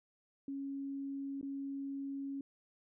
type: tone with dropouts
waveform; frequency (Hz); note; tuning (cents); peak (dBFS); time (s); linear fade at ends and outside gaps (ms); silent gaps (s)
sine; 275.9; C#4; -8; -38; 0.48-2.41; 2; 1.413-1.428
effects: none